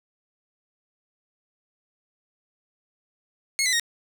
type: tone with pitch steps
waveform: 15% pulse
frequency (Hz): 2171 / 2014 / 1868.3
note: C#7 / B6 / A#6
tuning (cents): -37 / +33 / +3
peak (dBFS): -14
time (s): 3.59-3.797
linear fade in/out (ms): 0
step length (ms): 69
effects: none